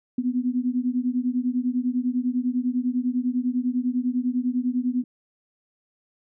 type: beating tone pair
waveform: sine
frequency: 245 / 255 Hz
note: B3 / C4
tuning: -14 / -44 cents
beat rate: 10 Hz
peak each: -24 / -25 dBFS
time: 0.18-5.04 s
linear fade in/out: 5 ms
effects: none